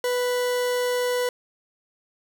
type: tone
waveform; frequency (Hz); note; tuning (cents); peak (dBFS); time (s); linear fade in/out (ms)
40% pulse; 493.9; B4; 0; -21; 0.04-1.29; 2
effects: none